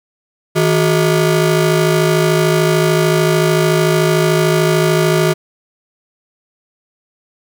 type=ring-modulated tone; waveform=30% pulse; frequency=263.5 Hz; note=C4; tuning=12 cents sharp; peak=-5 dBFS; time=0.55-5.34 s; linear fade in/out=20 ms; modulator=105 Hz; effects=none